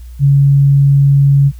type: tone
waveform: sine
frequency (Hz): 140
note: C#3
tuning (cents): +18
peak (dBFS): -5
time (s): 0.19-1.52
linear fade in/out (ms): 50
effects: added 60 Hz sine -28 dBFS peak until 1.59 s + white hiss -50 dBFS RMS until 1.59 s